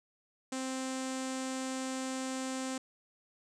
sawtooth tone with low-pass filter, 261.6 Hz, C4, in tune, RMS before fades -37 dBFS, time 0.52-2.78 s, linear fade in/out 5 ms, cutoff 7800 Hz, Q 3.7, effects none

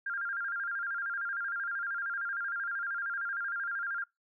sine tone with vibrato, 1495 Hz, F#6, 17 cents sharp, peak -32 dBFS, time 0.06-4.04 s, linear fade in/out 5 ms, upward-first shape square, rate 13 Hz, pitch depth 120 cents each way, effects noise-tail reverb RT60 0.2 s tail -26 dB re dry

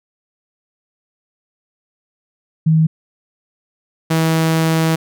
sine / sawtooth tone pair in turn, 159.1 / 161.6 Hz, D#3 / E3, +39 / -34 cents, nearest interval unison, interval 27 cents, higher second, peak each -9 dBFS, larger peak neither, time 2.66-2.87 / 4.1-4.96 s, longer second, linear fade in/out 10 ms, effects none

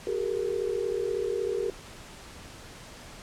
sine tone cluster, 379 / 415.4 / 468.1 Hz, F#4 / G#4 / A#4, +42 / 0 / +7 cents, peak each -31 dBFS, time 0.07-1.7 s, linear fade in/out 2 ms, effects pink hiss -46 dBFS RMS until 3.22 s + low-pass 9000 Hz 12 dB/octave

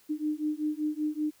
sine beating tone pair, 301.1 / 306.3 Hz, D4 / D#4, +43 / -27 cents, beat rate 5.2 Hz, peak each -31 dBFS, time 0.09-1.31 s, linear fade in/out 20 ms, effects white hiss -62 dBFS RMS until 1.4 s

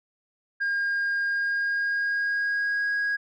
sine tone with pitch glide, 1616 to 1647.1 Hz, G#6 to G#6, -48 to -15 cents, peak -21 dBFS, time 0.6-3.17 s, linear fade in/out 20 ms, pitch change +33 cents, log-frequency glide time 1.25-2.92 s, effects tanh soft clip ceiling -22 dBFS

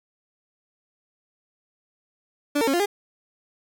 30% pulse tone with pitch steps, 290.7 / 455 / 273.1 / 348.5 / 406.7 Hz, D4 / A#4 / C#4 / F4 / G#4, -18 / -42 / -26 / -4 / -36 cents, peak -17 dBFS, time 2.55-2.86 s, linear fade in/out 10 ms, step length 62 ms, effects none

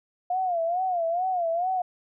sine tone with vibrato, 705 Hz, F5, 16 cents sharp, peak -23 dBFS, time 0.3-1.82 s, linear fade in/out 5 ms, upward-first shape sine, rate 2.3 Hz, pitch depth 120 cents each way, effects none

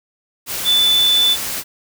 sine tone in noise, 3499 Hz, A7, 10 cents flat, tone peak -11 dBFS, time 0.64-1.37 s, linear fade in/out 50 ms, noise white, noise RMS -24 dBFS, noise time 0.46-1.64 s, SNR +10 dB, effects none

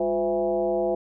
sine tone with frequency modulation, 510 Hz, C5, 44 cents flat, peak -21 dBFS, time 0-0.95 s, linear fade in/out 5 ms, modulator 154 Hz, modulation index 1.4, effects none

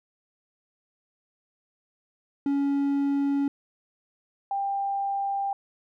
triangle / sine tone pair in turn, 280.4 / 793.1 Hz, C#4 / G5, +20 / +20 cents, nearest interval octave + tritone, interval 1800 cents, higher second, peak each -20 / -25 dBFS, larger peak first, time 2.46-3.48 / 4.51-5.53 s, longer neither, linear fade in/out 2 ms, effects none

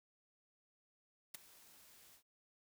white noise with ADSR envelope, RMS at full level -44 dBFS, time 1.34-2.23 s, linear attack 7 ms, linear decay 12 ms, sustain -19 dB, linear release 86 ms, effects none

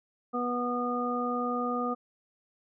harmonic tone, 244.5 Hz, B3, 17 cents flat, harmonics 1 / 2 / 3 / 5, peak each -32 / -34 / -36 / -32 dBFS, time 0.33-1.95 s, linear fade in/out 20 ms, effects none

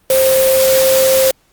sine tone in noise, 527 Hz, C5, 12 cents sharp, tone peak -9 dBFS, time 0.1-1.31 s, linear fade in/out 2 ms, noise white, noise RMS -17 dBFS, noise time 0.1-1.31 s, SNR +5 dB, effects pink hiss -56 dBFS RMS until 1.52 s + Opus 32 kbps

